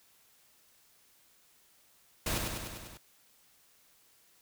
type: noise with echo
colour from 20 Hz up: pink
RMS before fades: -32 dBFS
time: 2.26-2.38 s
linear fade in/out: 5 ms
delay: 99 ms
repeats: 6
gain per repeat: -3 dB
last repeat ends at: 2.974 s
effects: white hiss -65 dBFS RMS until 4.41 s